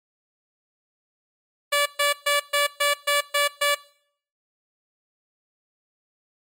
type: tone bursts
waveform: 10% pulse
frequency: 577 Hz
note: D5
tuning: 31 cents flat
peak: -10 dBFS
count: 8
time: 1.72-3.75 s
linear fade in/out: 10 ms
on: 140 ms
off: 130 ms
effects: noise-tail reverb RT60 0.6 s tail -21 dB re dry + MP3 64 kbps